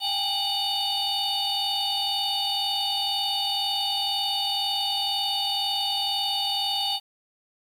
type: tone cluster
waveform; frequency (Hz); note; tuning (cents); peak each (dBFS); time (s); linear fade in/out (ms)
triangle; 791 / 833 / 2946 / 3656 / 4509; G5 / G#5 / F#7 / A#7 / C#8; +15 / +5 / -8 / -34 / +29; -29 / -34 / -27 / -27 / -28; 0-7; 50
effects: tanh soft clip ceiling -16 dBFS + 9-bit